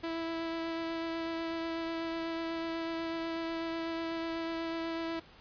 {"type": "tone with vibrato", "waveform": "sawtooth", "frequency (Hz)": 329.6, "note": "E4", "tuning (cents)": 0, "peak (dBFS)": -30, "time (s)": [0.03, 5.2], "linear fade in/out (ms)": 10, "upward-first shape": "sine", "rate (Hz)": 8.1, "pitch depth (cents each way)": 10, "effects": ["pink hiss -56 dBFS RMS until 5.4 s", "resampled to 11025 Hz"]}